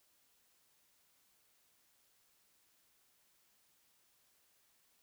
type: silence
effects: white hiss -73 dBFS RMS until 5.02 s